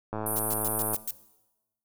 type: click train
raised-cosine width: 1 ms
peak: -19 dBFS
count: 89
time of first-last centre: 0.13-0.945 s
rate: 108 Hz
type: band-pass noise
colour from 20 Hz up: pink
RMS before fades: -32 dBFS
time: 0.26-0.96 s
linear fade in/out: 5 ms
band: 9300 to 14000 Hz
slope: 96 dB/octave
type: noise bursts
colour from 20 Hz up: violet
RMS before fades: -31 dBFS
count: 6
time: 0.36-1.108 s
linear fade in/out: 0 ms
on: 33 ms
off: 110 ms
effects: noise-tail reverb RT60 1.0 s tail -17 dB re dry